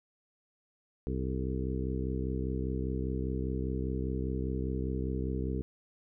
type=harmonic tone with a mistuned harmonic; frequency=65 Hz; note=C2; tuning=11 cents flat; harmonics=1 / 2 / 3 / 4 / 5 / 6 / 7; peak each=-34 / -37 / -39 / -40 / -41 / -42 / -42 dBFS; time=1.07-5.62 s; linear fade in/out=0 ms; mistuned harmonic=7; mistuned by=-38 cents; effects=none